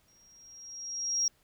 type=tone with exponential growth; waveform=sine; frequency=5620 Hz; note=F8; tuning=10 cents sharp; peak=-23 dBFS; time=0.08-1.28 s; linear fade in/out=2 ms; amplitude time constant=260 ms; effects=tanh soft clip ceiling -19 dBFS + pink hiss -68 dBFS RMS until 1.43 s